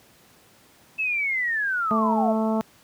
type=linear sweep; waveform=sine; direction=down; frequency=2637 to 622.3 Hz; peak=-22 dBFS; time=0.98-2.33 s; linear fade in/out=20 ms
type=harmonic tone; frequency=220.1 Hz; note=A3; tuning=1 cent sharp; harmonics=1 / 2 / 3 / 4 / 5 / 6; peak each=-22 / -30 / -28 / -31 / -36 / -40 dBFS; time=1.91-2.61 s; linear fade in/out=0 ms
effects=pink hiss -55 dBFS RMS until 2.83 s + high-pass 100 Hz 12 dB/octave